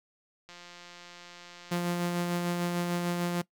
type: click train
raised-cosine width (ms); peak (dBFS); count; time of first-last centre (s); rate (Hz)
0.2; -31; 223; 0.49-1.759; 175
type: tone with tremolo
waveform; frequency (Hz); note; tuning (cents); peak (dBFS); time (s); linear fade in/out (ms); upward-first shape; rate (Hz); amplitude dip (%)
sawtooth; 174.61; F3; 0; -23; 1.71-3.42; 10; sine; 6.7; 30
effects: noise-tail reverb RT60 0.1 s tail -20 dB re dry